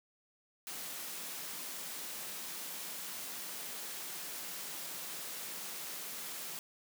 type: high-pass noise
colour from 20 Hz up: white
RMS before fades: -43 dBFS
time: 0.67-6.59 s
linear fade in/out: 0 ms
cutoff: 140 Hz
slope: 96 dB/octave
effects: none